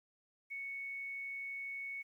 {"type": "tone", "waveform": "sine", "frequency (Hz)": 2217, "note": "C#7", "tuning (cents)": 0, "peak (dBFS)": -40, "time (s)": [0.5, 2.03], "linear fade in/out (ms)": 20, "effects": ["12-bit"]}